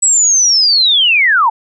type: linear sweep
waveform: sine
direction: down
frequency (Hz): 7902 to 830.6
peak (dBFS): -7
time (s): 0.02-1.5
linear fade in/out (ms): 10
effects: none